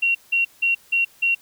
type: tone bursts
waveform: sine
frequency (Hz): 2744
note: F7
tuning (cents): -31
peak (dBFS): -16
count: 5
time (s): 0.02-1.35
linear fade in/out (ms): 10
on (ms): 130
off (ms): 170
effects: white hiss -53 dBFS RMS until 1.41 s